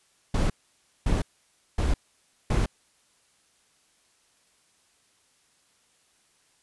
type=noise bursts; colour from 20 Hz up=brown; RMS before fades=-23 dBFS; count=4; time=0.34-2.66 s; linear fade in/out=5 ms; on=160 ms; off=560 ms; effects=white hiss -65 dBFS RMS until 6.62 s + resampled to 24000 Hz